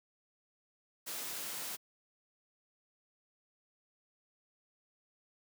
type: noise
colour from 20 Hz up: white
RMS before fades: -41 dBFS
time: 1.06-1.77 s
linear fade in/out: 20 ms
effects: high-pass 150 Hz 12 dB/octave